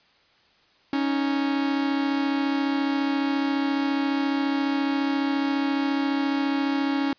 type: tone pair together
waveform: 45% pulse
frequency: 277.2 / 311.7 Hz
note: C#4 / D#4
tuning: 0 / +3 cents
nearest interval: major second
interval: 203 cents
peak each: -23 / -29 dBFS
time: 0.93-7.13 s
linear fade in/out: 2 ms
effects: white hiss -60 dBFS RMS until 7.18 s + resampled to 11025 Hz